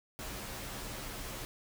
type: noise with comb filter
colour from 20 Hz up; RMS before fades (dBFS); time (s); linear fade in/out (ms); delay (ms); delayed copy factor
pink; -42; 0.19-1.45; 0; 12; -0.7
effects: none